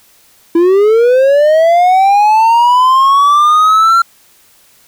triangle linear sweep, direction up, 329.6 to 1373 Hz, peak -3 dBFS, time 0.55-4.02 s, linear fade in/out 5 ms, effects white hiss -47 dBFS RMS until 4.87 s

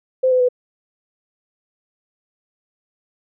sine tone with pitch steps, 517 / 506.9 / 497.1 Hz, C5 / B4 / B4, -21 / +45 / +11 cents, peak -12 dBFS, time 0.23-0.488 s, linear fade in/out 10 ms, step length 86 ms, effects none

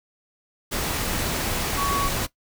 sine tone in noise, 1122 Hz, C#6, 21 cents sharp, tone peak -23 dBFS, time 1.77-2.09 s, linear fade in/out 20 ms, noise pink, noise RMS -26 dBFS, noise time 0.71-2.27 s, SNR 0 dB, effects noise-tail reverb RT60 0.1 s tail -17 dB re dry

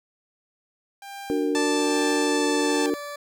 sawtooth tone with tremolo, 795 Hz, G5, 24 cents sharp, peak -31 dBFS, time 1.02-2.9 s, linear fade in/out 2 ms, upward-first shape sine, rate 1.2 Hz, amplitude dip 90%
sine chord, D augmented, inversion none, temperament just, 293.7 / 367.1 / 458.9 Hz, D4 / F#4 / A#4, 0 / -14 / -27 cents, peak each -24 / -28 / -26 dBFS, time 1.3-2.94 s, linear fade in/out 0 ms
20% pulse tone with pitch glide, 587.3 to 580.2 Hz, D5 to D5, 0 to -21 cents, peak -28 dBFS, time 1.55-3.16 s, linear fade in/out 5 ms, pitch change -21 cents, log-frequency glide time 2.25-2.48 s
harmonic tone, 880 Hz, A5, in tune, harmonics 1 / 2 / 3 / 4 / 5 / 6 / 7 / 8 / 9 / 10, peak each -30 / -33 / -35 / -36 / -37 / -38 / -38 / -39 / -40 / -40 dBFS, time 1.55-2.86 s, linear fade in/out 0 ms
effects none

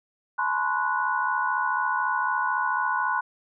sine tone cluster, 855 / 950 / 1024 / 1088 / 1472 Hz, A5 / A#5 / C6 / C#6 / F#6, -50 / +33 / -38 / -33 / -9 cents, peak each -31 / -32 / -27 / -32 / -27 dBFS, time 0.38-3.21 s, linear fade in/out 10 ms, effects none

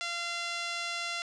5% pulse tone with band-pass filter, 688 Hz, F5, 26 cents flat, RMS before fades -35 dBFS, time 0.01-1.22 s, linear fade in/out 0 ms, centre 1900 Hz, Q 0.6, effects low-pass 9000 Hz 12 dB/octave

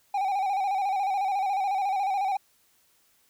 triangle tone with vibrato, 784 Hz, G5, in tune, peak -22 dBFS, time 0.14-2.37 s, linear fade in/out 5 ms, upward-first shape square, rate 14 Hz, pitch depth 57 cents each way, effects white hiss -65 dBFS RMS until 3.29 s

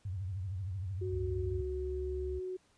sine tone with vibrato, 94.4 Hz, F#2, 35 cents sharp, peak -35 dBFS, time 0.05-1.61 s, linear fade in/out 5 ms, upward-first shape triangle, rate 13 Hz, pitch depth 180 cents each way
sine tone, 370 Hz, F#4, in tune, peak -36 dBFS, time 1.01-2.57 s, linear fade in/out 10 ms
sine tone with pitch glide, 68.5 to 69.26 Hz, C#2 to C#2, -20 to -1 cents, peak -37 dBFS, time 1.11-2.4 s, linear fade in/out 20 ms, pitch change +19 cents, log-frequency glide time 1.21-2.09 s
effects pink hiss -69 dBFS RMS until 2.77 s + resampled to 22050 Hz

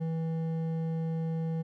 sine tone with hard clipping, 162.7 Hz, E3, 22 cents flat, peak -31 dBFS, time 0-1.63 s, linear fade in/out 20 ms, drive 8 dB, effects none

